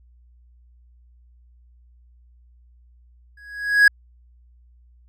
triangle tone with exponential growth, 1661.2 Hz, G#6, in tune, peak -5 dBFS, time 3.37-3.88 s, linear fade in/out 5 ms, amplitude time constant 110 ms, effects added 60 Hz sine -50 dBFS peak until 5.08 s

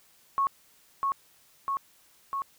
sine tone with echo, 1100 Hz, C#6, 14 cents flat, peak -22 dBFS, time 0.38-0.47 s, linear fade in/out 0 ms, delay 650 ms, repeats 3, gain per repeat -2 dB, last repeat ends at 2.42 s, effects white hiss -61 dBFS RMS until 2.58 s

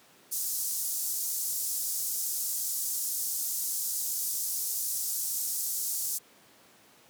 white band-pass noise, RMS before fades -32 dBFS, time 0.31-6.19 s, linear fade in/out 20 ms, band 5700 to 16000 Hz, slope 24 dB/octave, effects pink hiss -58 dBFS RMS until 7.09 s + high-pass 200 Hz 12 dB/octave

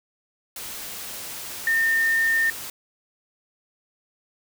sine tone in noise, 1817 Hz, A#6, 45 cents flat, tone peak -18 dBFS, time 1.67-2.5 s, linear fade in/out 2 ms, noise white, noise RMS -35 dBFS, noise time 0.56-2.7 s, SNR +14 dB, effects none

